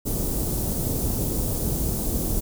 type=band-stop noise; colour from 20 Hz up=pink; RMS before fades=-25 dBFS; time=0.05-2.41 s; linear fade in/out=20 ms; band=410 to 9900 Hz; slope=12 dB/octave; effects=none